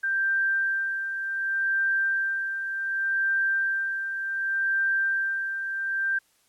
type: tone with tremolo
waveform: sine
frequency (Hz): 1576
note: G6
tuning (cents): +9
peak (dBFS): -21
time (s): 0.03-6.19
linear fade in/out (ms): 10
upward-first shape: sine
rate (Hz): 0.67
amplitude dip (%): 55
effects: white hiss -65 dBFS RMS until 6.48 s + low-pass 12000 Hz 12 dB/octave